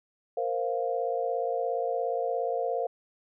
sine chord, Bb suspended second, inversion none, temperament equal, 466.2 / 523.3 / 698.5 Hz, Bb4 / C5 / F5, 0 / 0 / 0 cents, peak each -31 dBFS, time 0.37-2.87 s, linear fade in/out 5 ms, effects none

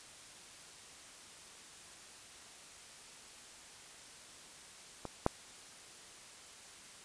clicks, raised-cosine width 1 ms, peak -26 / -13 dBFS, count 2, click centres 5.053 / 5.264 s, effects white hiss -54 dBFS RMS until 7.04 s + resampled to 22050 Hz

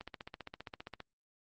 click train, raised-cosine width 0.3 ms, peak -27 dBFS, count 16, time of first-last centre 0.01-1.003 s, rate 15.1 Hz, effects Opus 32 kbps

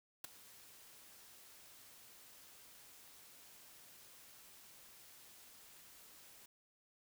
white noise with ADSR envelope, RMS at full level -41 dBFS, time 0.24-6.46 s, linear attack 4 ms, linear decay 10 ms, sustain -19 dB, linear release 5 ms, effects none

